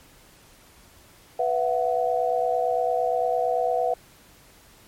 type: chord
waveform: sine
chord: B suspended fourth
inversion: none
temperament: equal with one note detuned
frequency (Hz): 493.9 / 671.2 / 740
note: B4 / E5 / F#5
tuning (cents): 0 / +31 / 0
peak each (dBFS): -25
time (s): 1.39-3.94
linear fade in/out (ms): 5
effects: pink hiss -53 dBFS RMS until 4.87 s + MP3 64 kbps